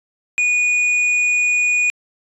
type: tone with hard clipping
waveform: triangle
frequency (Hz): 2460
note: D#7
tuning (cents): -20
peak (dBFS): -15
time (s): 0.38-1.9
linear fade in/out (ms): 0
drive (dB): 8
effects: resampled to 24000 Hz